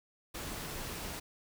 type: noise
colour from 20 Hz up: pink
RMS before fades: -41 dBFS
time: 0.34-1.2 s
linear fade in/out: 10 ms
effects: none